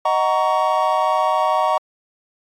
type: chord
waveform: triangle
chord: D# minor seventh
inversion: none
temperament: just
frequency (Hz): 622.3 / 746.7 / 933.4 / 1120.1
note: D#5 / F#5 / A#5 / C#6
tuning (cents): 0 / +16 / +2 / +18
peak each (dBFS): -19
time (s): 0.05-1.78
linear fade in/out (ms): 5
effects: AAC 48 kbps